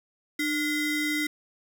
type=ring-modulated tone; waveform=square; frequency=868 Hz; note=A5; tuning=24 cents flat; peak=-23 dBFS; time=0.39-1.27 s; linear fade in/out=5 ms; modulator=1170 Hz; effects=none